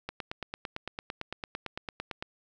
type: click train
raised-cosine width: 0.3 ms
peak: -19 dBFS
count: 20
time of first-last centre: 0.09-2.225 s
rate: 8.9 Hz
effects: none